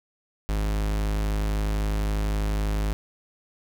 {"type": "tone", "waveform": "45% pulse", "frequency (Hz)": 51.91, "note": "G#1", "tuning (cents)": 0, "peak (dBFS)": -23, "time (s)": [0.49, 2.93], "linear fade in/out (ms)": 0, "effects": []}